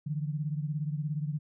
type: beating tone pair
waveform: sine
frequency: 147.1 / 164.1 Hz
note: D3 / E3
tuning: +3 / -8 cents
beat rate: 17 Hz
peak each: -31 / -36 dBFS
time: 0.06-1.39 s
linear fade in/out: 10 ms
effects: none